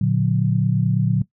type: chord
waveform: sine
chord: Bb augmented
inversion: none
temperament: just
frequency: 116.54 / 145.68 / 182.1 Hz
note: Bb2 / D3 / F#3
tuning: 0 / -14 / -27 cents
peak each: -20 dBFS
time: 0.01-1.22 s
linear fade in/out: 5 ms
effects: noise-tail reverb RT60 0.1 s tail -18 dB re dry